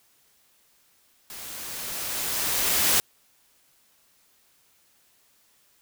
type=noise with level ramp; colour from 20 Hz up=white; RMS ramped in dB=-40 to -20 dBFS; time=1.3-3 s; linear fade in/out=0 ms; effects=white hiss -63 dBFS RMS until 5.81 s